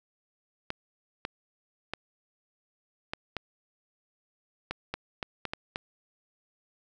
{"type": "clicks", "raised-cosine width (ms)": 0.3, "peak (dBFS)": -16, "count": 11, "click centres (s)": [0.704, 1.251, 1.936, 3.135, 3.367, 4.71, 4.94, 5.228, 5.453, 5.535, 5.759], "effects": []}